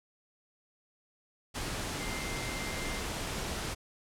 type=tone in noise; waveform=sine; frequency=2093 Hz; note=C7; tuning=in tune; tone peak=-42 dBFS; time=1.99-3 s; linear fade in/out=20 ms; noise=pink; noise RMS=-36 dBFS; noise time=1.54-3.75 s; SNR=-9 dB; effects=low-pass 10000 Hz 12 dB/octave